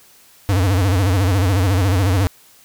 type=tone with vibrato; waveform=square; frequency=94.8 Hz; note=F#2; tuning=43 cents sharp; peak=-14 dBFS; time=0.49-2.27 s; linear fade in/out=0 ms; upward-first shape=sine; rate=14 Hz; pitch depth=140 cents each way; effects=white hiss -49 dBFS RMS until 2.64 s